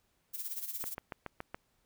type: noise with tremolo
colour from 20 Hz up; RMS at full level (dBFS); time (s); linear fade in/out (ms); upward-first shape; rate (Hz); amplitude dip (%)
violet; -37; 0.33-0.95; 20; sine; 17; 70
type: click train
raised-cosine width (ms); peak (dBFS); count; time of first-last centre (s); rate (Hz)
0.5; -24; 6; 0.84-1.545; 7.09
effects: pink hiss -75 dBFS RMS until 1.85 s